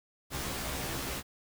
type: noise with comb filter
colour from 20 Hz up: pink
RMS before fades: -36 dBFS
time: 0.3-1.23 s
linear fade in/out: 50 ms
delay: 15 ms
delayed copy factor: +0.9
effects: none